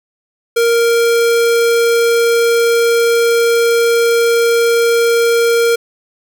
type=tone; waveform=square; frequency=466.2 Hz; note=A#4; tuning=in tune; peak=-10 dBFS; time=0.56-5.76 s; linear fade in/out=10 ms; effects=none